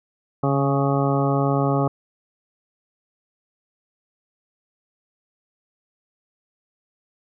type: harmonic tone with a mistuned harmonic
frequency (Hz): 138.59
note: C#3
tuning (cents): 0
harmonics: 1 / 2 / 3 / 4 / 5 / 6 / 8 / 9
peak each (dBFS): -21 / -24 / -26 / -27 / -28 / -29 / -30 / -31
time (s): 0.43-1.88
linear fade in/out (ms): 5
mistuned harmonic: 1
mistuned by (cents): +23
effects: none